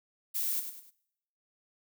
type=noise with echo; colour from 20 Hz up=violet; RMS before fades=-32 dBFS; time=0.34-0.61 s; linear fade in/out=20 ms; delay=100 ms; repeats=3; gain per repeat=-8 dB; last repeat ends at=0.91 s; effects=noise-tail reverb RT60 0.8 s tail -22 dB re dry